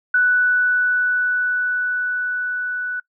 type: tone with level ramp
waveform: sine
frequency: 1484 Hz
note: F#6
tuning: 5 cents sharp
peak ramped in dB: -12 to -22 dBFS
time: 0.14-3 s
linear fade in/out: 5 ms
effects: noise-tail reverb RT60 0.1 s tail -23 dB re dry